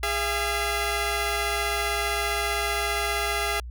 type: tone pair together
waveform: 10% pulse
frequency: 410.1 / 678.4 Hz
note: G#4 / E5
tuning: -22 / +50 cents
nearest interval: major sixth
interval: 872 cents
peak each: -19 dBFS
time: 0.03-3.6 s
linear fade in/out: 2 ms
effects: added 60 Hz sine -34 dBFS peak until 3.7 s